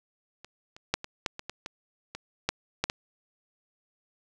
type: clicks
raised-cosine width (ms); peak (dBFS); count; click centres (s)
0.2; -27 / -29 / -7 / -20 / -10 / -20 / -18 / -19 / -20 / -8 / -8 / -12; 12; 0.446 / 0.765 / 0.94 / 1.044 / 1.262 / 1.394 / 1.496 / 1.661 / 2.15 / 2.49 / 2.84 / 2.899
effects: none